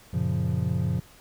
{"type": "chord", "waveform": "triangle", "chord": "Gb major seventh", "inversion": "none", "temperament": "equal", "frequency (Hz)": [92.5, 116.54, 138.59, 174.61], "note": ["Gb2", "Bb2", "Db3", "F3"], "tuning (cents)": [0, 0, 0, 0], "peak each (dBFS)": -27, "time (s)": [0.13, 1], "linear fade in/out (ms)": 10, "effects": ["pink hiss -53 dBFS RMS until 1.2 s"]}